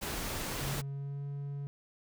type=noise; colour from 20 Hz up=pink; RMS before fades=-37 dBFS; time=0.01-0.82 s; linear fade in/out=20 ms
type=tone with pitch glide; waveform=triangle; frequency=138.59 to 141.42 Hz; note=C#3 to C#3; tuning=0 to +35 cents; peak=-34 dBFS; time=0.61-1.67 s; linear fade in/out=0 ms; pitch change=+35 cents; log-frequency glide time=0.85-1.25 s
effects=none